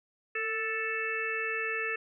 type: harmonic tone with a mistuned harmonic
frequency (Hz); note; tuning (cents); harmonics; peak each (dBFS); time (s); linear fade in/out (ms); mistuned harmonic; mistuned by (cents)
440; A4; 0; 1 / 3 / 4 / 5 / 6; -37 / -39 / -34 / -39 / -35; 0.35-1.96; 5; 1; +33
effects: none